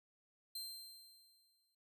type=tone with exponential decay; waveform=sawtooth; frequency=4144 Hz; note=C8; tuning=17 cents flat; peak=-39 dBFS; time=0.55-1.75 s; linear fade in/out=5 ms; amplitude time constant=260 ms; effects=none